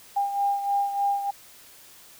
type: beating tone pair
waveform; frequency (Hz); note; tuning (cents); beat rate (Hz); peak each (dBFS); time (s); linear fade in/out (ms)
sine; 802 / 805.3; G5 / G5; +39 / +46; 3.3; -23 / -30; 0.16-1.31; 10
effects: white hiss -50 dBFS RMS until 2.19 s